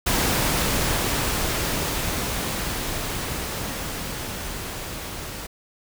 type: noise with level ramp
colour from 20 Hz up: pink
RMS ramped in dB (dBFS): -21 to -34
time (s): 0.06-5.47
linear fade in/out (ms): 10
effects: none